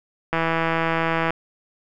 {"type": "click train", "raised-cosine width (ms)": 0.5, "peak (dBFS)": -7, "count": 161, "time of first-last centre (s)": [0.33, 1.306], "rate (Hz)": 164, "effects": []}